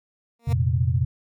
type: tone with exponential growth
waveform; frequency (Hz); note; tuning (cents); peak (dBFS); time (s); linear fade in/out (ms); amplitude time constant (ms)
15% pulse; 233.1; A#3; 0; -23; 0.39-0.53; 5; 30
type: chord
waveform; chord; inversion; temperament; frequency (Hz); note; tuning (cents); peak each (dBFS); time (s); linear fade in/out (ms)
sine; F suspended fourth; none; equal; 87.31 / 116.54 / 130.81; F2 / Bb2 / C3; 0 / 0 / 0; -23; 0.47-1.05; 10
effects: none